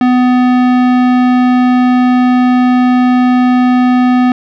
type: tone with tanh clipping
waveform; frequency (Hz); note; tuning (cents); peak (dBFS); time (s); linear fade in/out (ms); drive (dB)
sine; 250; B3; +21; -8; 0.01-4.32; 2; 18
effects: none